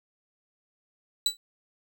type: tone with exponential decay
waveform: 35% pulse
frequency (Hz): 3951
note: B7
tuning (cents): 0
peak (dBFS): -16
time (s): 1.26-1.37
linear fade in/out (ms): 2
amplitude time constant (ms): 23
effects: none